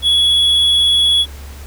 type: tone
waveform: triangle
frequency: 3371 Hz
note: G#7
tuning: 25 cents sharp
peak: -8 dBFS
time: 0.02-1.26 s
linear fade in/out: 50 ms
effects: added 70 Hz sine -30 dBFS peak until 1.66 s + pink hiss -39 dBFS RMS until 1.66 s